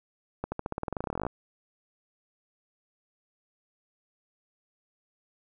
accelerating click train, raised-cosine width 1 ms, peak -17 dBFS, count 22, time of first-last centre 0.44-1.266 s, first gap 80 ms, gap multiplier 0.92, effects none

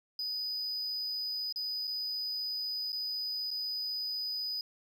triangle tone with dropouts, 4978 Hz, D#8, in tune, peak -32 dBFS, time 0.19-4.61 s, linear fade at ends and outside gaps 2 ms, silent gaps 1.525-1.559 / 1.872-1.876 / 2.921-2.928 / 3.506-3.512 s, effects none

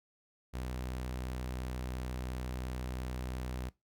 sawtooth tone, 62.9 Hz, B1, 32 cents sharp, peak -33 dBFS, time 0.53-3.7 s, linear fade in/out 20 ms, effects noise-tail reverb RT60 0.2 s tail -20 dB re dry

